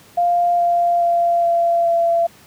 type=tone with pitch steps; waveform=sine; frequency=698.5 / 693.3 / 688.1 / 682.9 / 677.8 Hz; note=F5 / F5 / F5 / F5 / E5; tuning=0 / -13 / -26 / -39 / +48 cents; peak=-13 dBFS; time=0.17-2.27 s; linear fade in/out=10 ms; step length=420 ms; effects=pink hiss -47 dBFS RMS until 2.46 s + high-pass 80 Hz 12 dB/octave